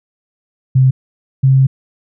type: tone pair in turn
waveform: sine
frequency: 130.81 / 133.4 Hz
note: C3 / C3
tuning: 0 / +34 cents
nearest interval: unison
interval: 34 cents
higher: second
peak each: -6 dBFS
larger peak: neither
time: 0.75-0.91 / 1.43-1.67 s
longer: second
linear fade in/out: 10 ms
effects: none